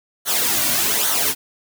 white noise with flanger, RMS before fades -19 dBFS, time 0.25-1.35 s, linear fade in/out 50 ms, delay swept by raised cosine 0.39 to 2.39 ms, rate 1.2 Hz, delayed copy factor -0.65, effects none

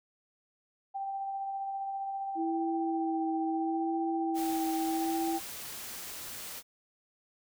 sine tone with tremolo, 784 Hz, G5, in tune, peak -32 dBFS, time 0.94-5.4 s, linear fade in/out 20 ms, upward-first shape sine, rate 15 Hz, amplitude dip 25%
sine tone with vibrato, 327.3 Hz, E4, 12 cents flat, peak -30 dBFS, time 2.35-5.4 s, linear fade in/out 50 ms, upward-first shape sine, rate 0.74 Hz, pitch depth 18 cents each way
white noise, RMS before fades -42 dBFS, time 4.34-6.63 s, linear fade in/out 50 ms
effects none

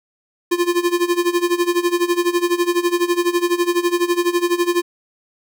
square tone with tremolo, 349.2 Hz, F4, in tune, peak -13 dBFS, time 0.51-4.82 s, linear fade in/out 10 ms, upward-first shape sine, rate 12 Hz, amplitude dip 85%, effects none

